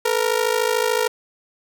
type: ring-modulated tone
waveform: sawtooth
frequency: 466.2 Hz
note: A#4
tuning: in tune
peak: -11 dBFS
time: 0.05-1.08 s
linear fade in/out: 5 ms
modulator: 26.8 Hz
effects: none